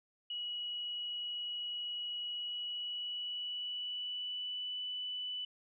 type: tone with pitch glide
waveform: sine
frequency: 2918 to 2984 Hz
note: F#7 to F#7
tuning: -25 to +14 cents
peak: -37 dBFS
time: 0.3-5.45 s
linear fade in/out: 5 ms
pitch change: +39 cents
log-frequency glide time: 2.29-4.82 s
effects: none

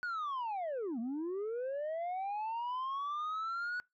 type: linear two-way sweep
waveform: sine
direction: down then up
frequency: 1480 to 220 to 1480 Hz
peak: -32 dBFS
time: 0.03-3.8 s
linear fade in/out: 0 ms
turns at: 0.99 s
effects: noise-tail reverb RT60 0.2 s tail -25 dB re dry + tanh soft clip ceiling -34 dBFS

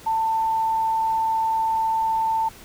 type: tone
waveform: sine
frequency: 892 Hz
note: A5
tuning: 23 cents sharp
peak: -19 dBFS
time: 0.06-2.49 s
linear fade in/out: 10 ms
effects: pink hiss -45 dBFS RMS until 2.64 s

